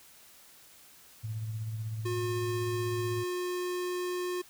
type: tone with tremolo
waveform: sine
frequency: 110 Hz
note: A2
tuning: in tune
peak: -31 dBFS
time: 1.23-3.24 s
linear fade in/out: 20 ms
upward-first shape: triangle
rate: 16 Hz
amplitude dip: 45%
type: tone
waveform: square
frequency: 359.2 Hz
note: F4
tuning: 49 cents sharp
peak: -32 dBFS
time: 2.05-4.42 s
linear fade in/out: 10 ms
effects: white hiss -56 dBFS RMS until 4.49 s